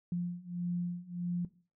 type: beating tone pair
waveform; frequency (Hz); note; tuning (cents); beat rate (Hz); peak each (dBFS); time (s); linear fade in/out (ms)
sine; 174.61 / 176.21; F3 / F3; 0 / +16; 1.6; -37 / -35; 0.12-1.45; 2
effects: noise-tail reverb RT60 0.4 s tail -18 dB re dry